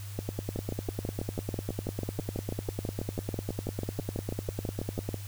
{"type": "two click trains", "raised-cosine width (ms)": 2, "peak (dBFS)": [-18, -20], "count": [50, 29], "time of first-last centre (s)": [[0.19, 5.09], [0.56, 5.143]], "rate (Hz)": [10, 6.11], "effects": ["added 100 Hz sine -38 dBFS peak until 5.27 s", "white hiss -49 dBFS RMS until 5.27 s"]}